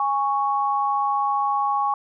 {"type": "tone pair together", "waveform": "sine", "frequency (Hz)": [823.7, 1108.7], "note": ["G#5", "C#6"], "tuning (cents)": [-14, 0], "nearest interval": "perfect fourth", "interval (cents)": 514, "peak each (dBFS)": -22, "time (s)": [0, 1.94], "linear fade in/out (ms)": 2, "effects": []}